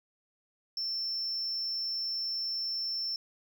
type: tone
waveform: triangle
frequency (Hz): 5370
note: E8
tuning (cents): +31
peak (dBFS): -29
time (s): 0.77-3.16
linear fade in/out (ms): 2
effects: tanh soft clip ceiling -27 dBFS